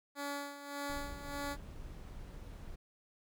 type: tone with tremolo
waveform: 10% pulse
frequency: 284.6 Hz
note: C#4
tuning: 46 cents sharp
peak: -29 dBFS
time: 0.15-1.57 s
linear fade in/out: 50 ms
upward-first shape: sine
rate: 1.7 Hz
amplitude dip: 70%
type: noise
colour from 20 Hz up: brown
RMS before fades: -47 dBFS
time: 0.89-2.76 s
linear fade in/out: 10 ms
effects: none